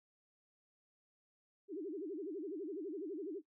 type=tone with vibrato; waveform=sine; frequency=348.9 Hz; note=F4; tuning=2 cents flat; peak=-40 dBFS; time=1.68-3.42 s; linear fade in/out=50 ms; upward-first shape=sine; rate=12 Hz; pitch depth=290 cents each way; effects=noise-tail reverb RT60 0.1 s tail -18 dB re dry